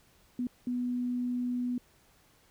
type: tone bursts at uneven times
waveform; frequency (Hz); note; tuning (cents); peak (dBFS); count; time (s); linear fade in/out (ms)
sine; 246.4; B3; -4; -29; 2; 0.39-0.47 / 0.67-1.78; 2
effects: pink hiss -64 dBFS RMS until 2.5 s